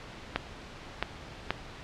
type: clicks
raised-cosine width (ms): 0.3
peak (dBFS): -10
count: 3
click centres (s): 0.36 / 1.026 / 1.506
effects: pink hiss -45 dBFS RMS until 1.83 s + low-pass 4000 Hz 12 dB/octave